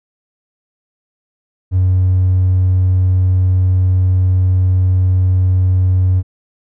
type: tone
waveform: triangle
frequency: 92.5 Hz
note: F#2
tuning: in tune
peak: -6 dBFS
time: 1.71-6.23 s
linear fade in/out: 50 ms
effects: tanh soft clip ceiling -5 dBFS